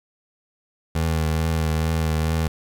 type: tone with vibrato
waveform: 25% pulse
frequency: 79.7 Hz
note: D#2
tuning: 42 cents sharp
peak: -16 dBFS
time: 0.95-2.48 s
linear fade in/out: 5 ms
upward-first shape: triangle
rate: 2.3 Hz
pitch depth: 33 cents each way
effects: 8-bit